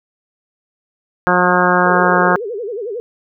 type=harmonic tone; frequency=179.6 Hz; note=F3; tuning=49 cents sharp; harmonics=1 / 2 / 3 / 4 / 5 / 6 / 7 / 8 / 9; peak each=-19 / -19 / -19 / -19 / -19 / -19 / -19 / -19 / -19 dBFS; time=1.27-2.36 s; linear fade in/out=0 ms
type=tone with vibrato; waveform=sine; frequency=440 Hz; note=A4; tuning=in tune; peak=-21 dBFS; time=1.86-3 s; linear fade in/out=0 ms; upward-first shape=sine; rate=11 Hz; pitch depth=210 cents each way
effects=none